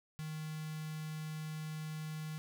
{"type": "tone with notch filter", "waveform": "square", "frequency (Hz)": 155.56, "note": "D#3", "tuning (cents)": 0, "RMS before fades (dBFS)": -42, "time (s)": [0.19, 2.38], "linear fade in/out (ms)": 0, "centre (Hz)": 550, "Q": 0.55, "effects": []}